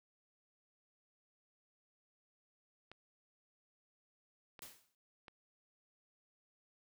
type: clicks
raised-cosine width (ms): 0.3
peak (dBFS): -36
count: 3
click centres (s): 2.916 / 4.592 / 5.282
type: noise with exponential decay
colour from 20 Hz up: white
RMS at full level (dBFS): -48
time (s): 4.62-4.95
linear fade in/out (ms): 1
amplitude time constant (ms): 71
effects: none